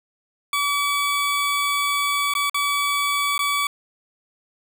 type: tone with dropouts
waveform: 20% pulse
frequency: 1144 Hz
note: D6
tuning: 46 cents flat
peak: -15 dBFS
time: 0.53-3.67 s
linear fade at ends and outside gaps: 2 ms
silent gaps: 2.338-2.351 / 2.497-2.544 / 3.379-3.391 s
effects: none